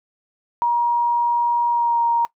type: tone with pitch glide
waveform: sine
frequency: 950 to 936.9 Hz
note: A#5 to A#5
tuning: +33 to +8 cents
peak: -15 dBFS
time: 0.62-2.25 s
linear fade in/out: 0 ms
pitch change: -25 cents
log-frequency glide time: 1.69-2 s
effects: noise-tail reverb RT60 0.1 s tail -20 dB re dry